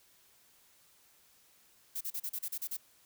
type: noise bursts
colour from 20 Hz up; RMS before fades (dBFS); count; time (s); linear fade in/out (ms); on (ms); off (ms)
violet; -37; 9; 1.95-2.77; 10; 60; 35
effects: white hiss -65 dBFS RMS until 3.05 s